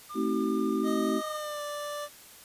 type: tone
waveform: triangle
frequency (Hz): 1202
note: D6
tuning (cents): +40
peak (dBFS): -36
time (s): 0.09-1.38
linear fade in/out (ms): 20
type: chord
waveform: sine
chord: A diminished seventh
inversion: none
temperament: just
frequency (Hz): 220 / 264 / 316.8 / 380.2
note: A3 / C4 / Eb4 / Gb4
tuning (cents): 0 / +16 / +31 / +47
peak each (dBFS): -31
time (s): 0.14-1.22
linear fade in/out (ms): 50
type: tone with pitch glide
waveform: 25% pulse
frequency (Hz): 622 to 587.4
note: D#5 to D5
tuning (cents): -1 to 0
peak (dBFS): -30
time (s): 0.83-2.09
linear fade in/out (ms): 50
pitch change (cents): -99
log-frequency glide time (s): 1.22-1.62
effects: white hiss -51 dBFS RMS until 2.44 s + resampled to 32000 Hz